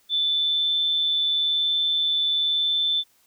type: tone with amplitude modulation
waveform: sine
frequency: 3520 Hz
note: A7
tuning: in tune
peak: -18 dBFS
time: 0.09-3.04 s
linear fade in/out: 50 ms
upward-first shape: sine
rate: 161 Hz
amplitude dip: 35%
effects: white hiss -62 dBFS RMS until 3.26 s